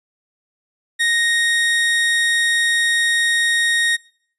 30% pulse tone, 1864.7 Hz, A#6, in tune, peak -12 dBFS, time 0.99-3.97 s, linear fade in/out 20 ms, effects noise-tail reverb RT60 0.6 s tail -24 dB re dry + resampled to 24000 Hz

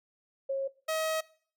sine / sawtooth tone pair in turn, 543 / 635.4 Hz, C#5 / D#5, -36 / +36 cents, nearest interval minor third, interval 272 cents, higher second, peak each -28 / -25 dBFS, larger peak second, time 0.49-0.68 / 0.88-1.21 s, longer second, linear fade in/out 10 ms, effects noise-tail reverb RT60 0.5 s tail -21 dB re dry

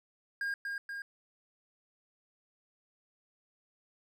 triangle tone with echo, 1618 Hz, G#6, 46 cents flat, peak -30 dBFS, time 0.41-0.54 s, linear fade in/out 2 ms, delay 240 ms, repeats 2, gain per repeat -3 dB, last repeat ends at 1.02 s, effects none

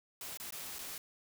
white noise with dropouts, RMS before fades -44 dBFS, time 0.21-0.98 s, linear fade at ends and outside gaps 2 ms, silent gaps 0.373-0.399 / 0.507-0.523 / 0.786-0.79 s, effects none

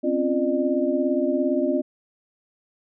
sine tone cluster, 258.4 / 275.8 / 345 / 603 Hz, C4 / C#4 / F4 / D5, -21 / -9 / -21 / +46 cents, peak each -25 dBFS, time 0.03-1.82 s, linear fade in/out 20 ms, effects none

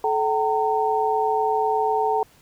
sine tone cluster, 433.5 / 766 / 914 Hz, A4 / G5 / A#5, -26 / -40 / -34 cents, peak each -23 dBFS, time 0.04-2.23 s, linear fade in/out 2 ms, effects pink hiss -55 dBFS RMS until 2.41 s

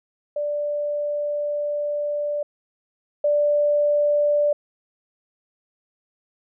sine tone pair in turn, 587.3 / 587.3 Hz, D5 / D5, 0 / 0 cents, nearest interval unison, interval 0 cents, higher neither, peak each -22 / -16 dBFS, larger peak second, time 0.36-2.43 / 3.24-4.53 s, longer first, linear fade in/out 5 ms, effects none

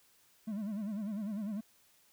triangle tone with vibrato, 208.2 Hz, G#3, 5 cents sharp, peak -33 dBFS, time 0.47-1.61 s, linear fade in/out 10 ms, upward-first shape sine, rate 10 Hz, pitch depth 120 cents each way, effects white hiss -67 dBFS RMS until 2.12 s

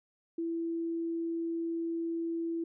sine tone, 332.8 Hz, E4, 17 cents sharp, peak -31 dBFS, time 0.38-2.64 s, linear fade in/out 5 ms, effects none

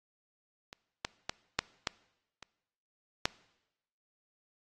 clicks, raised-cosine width 0.2 ms, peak -27 / -15 / -16 / -10 / -13 / -29 / -8 dBFS, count 7, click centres 0.729 / 1.049 / 1.295 / 1.59 / 1.872 / 2.427 / 3.255 s, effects noise-tail reverb RT60 0.9 s tail -22 dB re dry + AAC 32 kbps

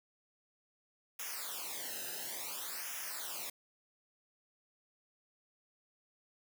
white noise with flanger, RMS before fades -42 dBFS, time 1.19-3.5 s, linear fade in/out 5 ms, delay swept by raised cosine 0.23 to 0.9 ms, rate 0.57 Hz, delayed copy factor -0.95, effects none

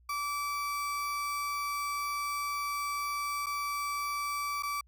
35% pulse tone with dropouts, 1157 Hz, D6, 26 cents flat, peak -30 dBFS, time 0.09-4.81 s, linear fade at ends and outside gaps 5 ms, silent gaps 3.461-3.466 / 4.625-4.632 s, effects added 60 Hz sine -59 dBFS peak until 4.87 s

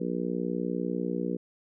harmonic tone, 60.1 Hz, B1, 46 cents flat, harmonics 3 / 4 / 5 / 6 / 7 / 8, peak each -33 / -34 / -35 / -36 / -36 / -37 dBFS, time 0-1.37 s, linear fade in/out 10 ms, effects none

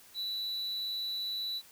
triangle tone with amplitude modulation, 3951 Hz, B7, in tune, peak -30 dBFS, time 0.14-1.62 s, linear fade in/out 50 ms, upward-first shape sine, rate 216 Hz, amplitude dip 40%, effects white hiss -57 dBFS RMS until 1.71 s

